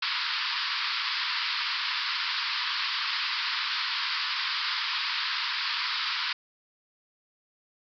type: band-pass noise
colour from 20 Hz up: white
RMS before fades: -30 dBFS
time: 0.02-6.33 s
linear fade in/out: 5 ms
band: 940 to 5000 Hz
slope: 96 dB/octave
effects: none